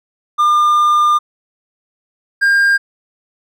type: tone pair in turn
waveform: triangle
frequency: 1203 / 1605.8 Hz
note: D6 / G6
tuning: +41 / +41 cents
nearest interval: perfect fourth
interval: 500 cents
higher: second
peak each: -7 dBFS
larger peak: neither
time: 0.38-1.19 / 2.41-2.78 s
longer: first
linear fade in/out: 20 ms
effects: none